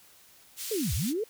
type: band-pass noise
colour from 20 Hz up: white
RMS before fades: -37 dBFS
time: 0.56-1.14 s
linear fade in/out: 50 ms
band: 2800 to 14000 Hz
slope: 12 dB/octave
type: linear two-way sweep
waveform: sine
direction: down then up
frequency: 466.2 to 58.6 to 466.2 Hz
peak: -27 dBFS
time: 0.71-1.24 s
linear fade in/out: 5 ms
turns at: 0.94 s
effects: white hiss -57 dBFS RMS until 1.29 s